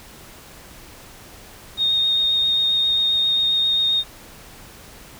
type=tone with vibrato; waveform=sine; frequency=3700 Hz; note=A#7; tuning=14 cents flat; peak=-16 dBFS; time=1.77-4.04 s; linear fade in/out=50 ms; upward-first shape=triangle; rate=7.5 Hz; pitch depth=11 cents each way; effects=pink hiss -43 dBFS RMS until 5.19 s